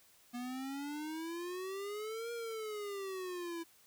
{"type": "exponential two-way sweep", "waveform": "square", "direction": "up then down", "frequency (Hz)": [240, 473, 330.5], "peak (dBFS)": -40, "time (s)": [0.33, 3.64], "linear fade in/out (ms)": 20, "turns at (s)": 2.32, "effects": ["white hiss -65 dBFS RMS until 3.86 s"]}